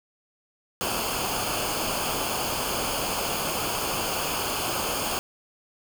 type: noise with comb filter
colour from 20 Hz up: pink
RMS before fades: -28 dBFS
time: 0.81-5.19 s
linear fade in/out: 0 ms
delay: 0.52 ms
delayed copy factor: -0.7
effects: none